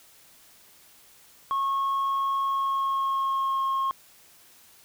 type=tone with pitch glide; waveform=sine; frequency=1093 to 1077.3 Hz; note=C#6 to C#6; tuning=-25 to -50 cents; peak=-21 dBFS; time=1.51-3.91 s; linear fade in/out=0 ms; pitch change=-25 cents; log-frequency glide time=2.4-3.62 s; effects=tanh soft clip ceiling -22 dBFS + white hiss -55 dBFS RMS until 4.84 s